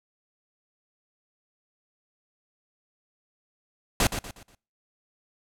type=noise with echo; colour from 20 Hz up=pink; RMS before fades=-21 dBFS; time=4-4.07 s; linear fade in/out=2 ms; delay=120 ms; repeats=4; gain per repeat=-9 dB; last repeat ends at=4.55 s; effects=noise-tail reverb RT60 0.4 s tail -25 dB re dry + low-pass 12000 Hz 12 dB/octave